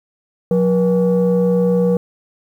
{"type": "tone pair together", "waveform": "sine", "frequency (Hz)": [180.4, 480.9], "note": ["F#3", "B4"], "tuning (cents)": [-44, -46], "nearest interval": "octave + perfect fourth", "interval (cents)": 1698, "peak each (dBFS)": -13, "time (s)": [0.51, 1.97], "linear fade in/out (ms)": 2, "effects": ["tanh soft clip ceiling -8 dBFS", "8-bit"]}